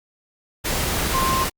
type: tone in noise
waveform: sine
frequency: 1054 Hz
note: C6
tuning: 12 cents sharp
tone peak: -20 dBFS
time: 1.13-1.45 s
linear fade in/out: 20 ms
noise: pink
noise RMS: -23 dBFS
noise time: 0.64-1.5 s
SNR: 0 dB
effects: Opus 48 kbps